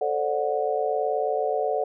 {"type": "chord", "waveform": "sine", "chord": "D dominant seventh", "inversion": "second", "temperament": "just", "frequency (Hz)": [440.5, 528.6, 587.3, 734.2], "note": ["A4", "C5", "D5", "F#5"], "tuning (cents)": [2, 18, 0, -14], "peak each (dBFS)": [-27, -30, -28, -27], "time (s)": [0.01, 1.84], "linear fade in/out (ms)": 5, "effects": []}